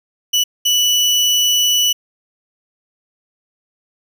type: tone bursts at uneven times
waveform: 30% pulse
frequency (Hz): 2961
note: F#7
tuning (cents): +1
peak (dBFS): -9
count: 2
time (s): 0.33-0.44 / 0.65-1.93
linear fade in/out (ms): 10
effects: none